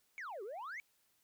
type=exponential two-way sweep; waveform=sine; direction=down then up; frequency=2313 to 370 to 2313 Hz; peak=-40 dBFS; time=0.18-0.8 s; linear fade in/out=0 ms; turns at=0.43 s; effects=tanh soft clip ceiling -41 dBFS + white hiss -75 dBFS RMS until 1.23 s